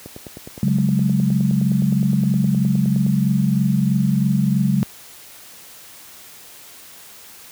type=click train; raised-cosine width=2 ms; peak=-20 dBFS; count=30; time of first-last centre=0.06-3.065 s; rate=9.65 Hz
type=chord; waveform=sine; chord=C# suspended fourth; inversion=none; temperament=just; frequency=138.59 / 184.79 / 207.9 Hz; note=C#3 / F#3 / G#3; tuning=0 / -2 / +2 cents; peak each=-19 dBFS; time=0.63-4.83 s; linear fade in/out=0 ms
effects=white hiss -42 dBFS RMS until 7.51 s + high-pass 60 Hz 12 dB/octave